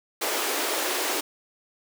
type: high-pass noise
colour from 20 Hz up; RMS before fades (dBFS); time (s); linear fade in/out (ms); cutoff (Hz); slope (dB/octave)
pink; -27; 0.21-1.21; 10; 300; 48
effects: none